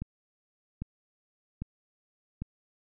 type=click train; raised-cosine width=5 ms; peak=-22 dBFS; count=4; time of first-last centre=0.02-2.42 s; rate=1.25 Hz; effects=none